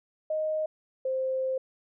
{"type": "tone pair in turn", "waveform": "sine", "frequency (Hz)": [622.3, 523.3], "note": ["D#5", "C5"], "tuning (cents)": [0, 0], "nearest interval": "minor third", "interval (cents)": 300, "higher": "first", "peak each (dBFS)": -26, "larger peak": "neither", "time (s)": [[0.3, 0.66], [1.05, 1.58]], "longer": "second", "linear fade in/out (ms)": 5, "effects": []}